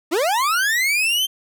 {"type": "linear sweep", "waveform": "40% pulse", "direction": "up", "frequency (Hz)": [288, 3169], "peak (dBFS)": -16, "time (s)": [0.11, 1.27], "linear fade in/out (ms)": 20, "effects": []}